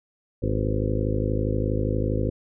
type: harmonic tone with a mistuned harmonic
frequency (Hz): 52.4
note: G#1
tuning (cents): +16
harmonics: 1 / 2 / 3 / 4 / 5 / 6 / 7 / 8 / 9 / 10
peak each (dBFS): -28 / -26 / -33 / -35 / -31 / -34 / -32 / -35 / -33 / -34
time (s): 0.42-2.3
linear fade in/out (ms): 10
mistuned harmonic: 9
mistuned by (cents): +56
effects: none